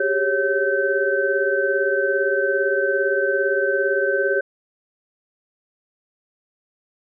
sine tone cluster, 387.2 / 404.8 / 551 / 1541 Hz, G4 / G#4 / C#5 / G6, -21 / -44 / -11 / -30 cents, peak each -25 / -23 / -22 / -22 dBFS, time 0-4.41 s, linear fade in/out 5 ms, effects none

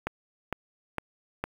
click train, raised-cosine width 0.5 ms, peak -14 dBFS, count 4, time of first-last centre 0.07-1.44 s, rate 2.19 Hz, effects 7-bit

